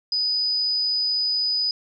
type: tone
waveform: sine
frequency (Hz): 4978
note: D#8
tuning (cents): 0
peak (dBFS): -20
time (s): 0.12-1.71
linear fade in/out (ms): 2
effects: none